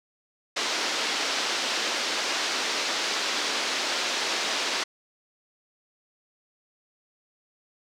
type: band-pass noise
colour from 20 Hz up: white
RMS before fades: -28 dBFS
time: 0.56-4.84 s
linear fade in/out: 10 ms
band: 260 to 5500 Hz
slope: 24 dB/octave
effects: none